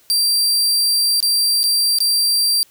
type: tone with dropouts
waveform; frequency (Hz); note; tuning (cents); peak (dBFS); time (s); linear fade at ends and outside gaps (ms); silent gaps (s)
sawtooth; 4711; D8; +5; -11; 0.1-2.63; 0; 1.203-1.227 / 1.632-1.639 / 1.986-2.004
effects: white hiss -53 dBFS RMS until 2.7 s